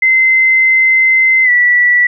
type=tone with pitch glide; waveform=sine; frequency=2065 to 1954.7 Hz; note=C7 to B6; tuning=-23 to -18 cents; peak=-6 dBFS; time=0.02-2.07 s; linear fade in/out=5 ms; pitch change=-95 cents; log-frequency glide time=1.44-1.5 s; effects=none